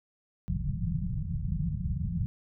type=low-pass noise; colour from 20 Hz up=white; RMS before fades=-31 dBFS; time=0.48-2.26 s; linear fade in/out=0 ms; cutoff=190 Hz; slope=96 dB/octave; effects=none